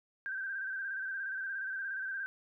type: tone with vibrato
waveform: sine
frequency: 1568 Hz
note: G6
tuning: in tune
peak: -35 dBFS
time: 0.26-2.26 s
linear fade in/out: 0 ms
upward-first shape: square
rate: 17 Hz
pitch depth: 41 cents each way
effects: none